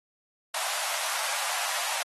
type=high-pass noise; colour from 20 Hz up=pink; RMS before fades=-31 dBFS; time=0.54-2.03 s; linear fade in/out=5 ms; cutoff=630 Hz; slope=48 dB/octave; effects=AAC 32 kbps